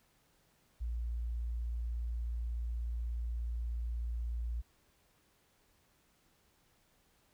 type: tone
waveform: sine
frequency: 58.27 Hz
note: A#1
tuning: in tune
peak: -34 dBFS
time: 0.8-4.62 s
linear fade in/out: 20 ms
effects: pink hiss -71 dBFS RMS until 7.33 s